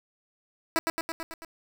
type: tone with echo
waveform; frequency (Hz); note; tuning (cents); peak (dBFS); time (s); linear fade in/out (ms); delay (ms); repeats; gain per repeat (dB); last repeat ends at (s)
10% pulse; 327.8; E4; -10; -14; 0.76-0.79; 0; 110; 6; -3; 1.45
effects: 8-bit